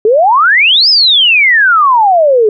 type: exponential two-way sweep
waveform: sine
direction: up then down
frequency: 410.7 to 5274 to 410.7 Hz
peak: -4 dBFS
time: 0.05-2.49 s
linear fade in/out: 2 ms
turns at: 0.89 s
effects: none